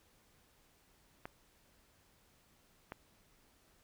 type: clicks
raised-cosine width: 0.5 ms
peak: -28 dBFS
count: 2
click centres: 1.255 / 2.921 s
effects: pink hiss -69 dBFS RMS until 3.83 s